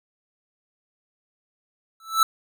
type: tone with exponential growth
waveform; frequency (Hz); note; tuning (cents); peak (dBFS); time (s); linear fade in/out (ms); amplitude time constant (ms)
square; 1318.5; E6; 0; -12; 2-2.23; 2; 48
effects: none